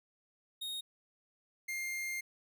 45% pulse tone pair in turn, 3728 / 2114 Hz, A#7 / C7, -1 / +17 cents, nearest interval minor seventh, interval 982 cents, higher first, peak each -38 / -36 dBFS, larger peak second, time 0.61-0.81 / 1.68-2.21 s, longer second, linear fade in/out 10 ms, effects none

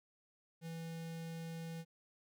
square tone with notch filter, 164.81 Hz, E3, in tune, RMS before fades -45 dBFS, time 0.61-1.85 s, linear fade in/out 50 ms, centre 1100 Hz, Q 2, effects none

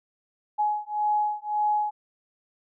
sine beating tone pair, 840 / 841.8 Hz, G#5 / G#5, +19 / +23 cents, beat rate 1.8 Hz, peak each -26 dBFS, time 0.58-1.91 s, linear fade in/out 20 ms, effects none

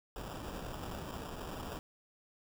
pink noise with sample-and-hold, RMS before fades -43 dBFS, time 0.16-1.79 s, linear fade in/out 0 ms, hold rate 2100 Hz, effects none

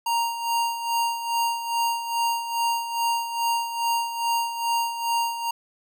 square tone with tremolo, 932.3 Hz, A#5, in tune, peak -21 dBFS, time 0.06-5.51 s, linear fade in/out 5 ms, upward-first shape sine, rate 2.4 Hz, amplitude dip 65%, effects none

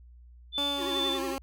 sine tone with tremolo, 3520 Hz, A7, in tune, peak -27 dBFS, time 0.52-1.2 s, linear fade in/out 50 ms, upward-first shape sine, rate 2.4 Hz, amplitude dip 60%
15% pulse tone with pitch glide, 284.5 to 270.6 Hz, C#4 to C#4, +45 to -42 cents, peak -26 dBFS, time 0.58-1.38 s, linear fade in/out 0 ms, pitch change -87 cents, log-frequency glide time 0.68-1.19 s
square tone with vibrato, 358.9 Hz, F4, 47 cents sharp, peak -34 dBFS, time 0.77-1.37 s, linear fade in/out 50 ms, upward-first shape triangle, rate 11 Hz, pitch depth 150 cents each way
effects added 60 Hz sine -49 dBFS peak until 1.42 s

